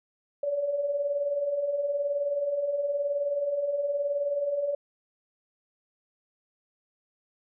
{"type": "beating tone pair", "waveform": "sine", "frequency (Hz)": [554.4, 573.4], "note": ["C#5", "D5"], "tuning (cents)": [0, -42], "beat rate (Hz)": 19, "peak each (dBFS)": [-35, -26], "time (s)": [0.43, 4.75], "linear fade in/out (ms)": 5, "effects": []}